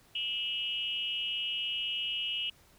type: tone with frequency modulation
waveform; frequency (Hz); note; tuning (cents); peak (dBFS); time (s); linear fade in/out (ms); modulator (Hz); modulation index
sine; 2904; F#7; -33; -31; 0.15-2.5; 5; 263; 0.82
effects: pink hiss -62 dBFS RMS until 2.78 s